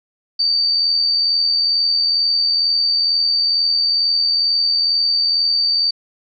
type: tone with amplitude modulation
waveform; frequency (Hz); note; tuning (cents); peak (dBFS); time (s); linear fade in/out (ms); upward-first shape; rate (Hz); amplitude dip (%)
sine; 4608; D8; -34; -12; 0.39-5.91; 10; sine; 82.2; 35
effects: none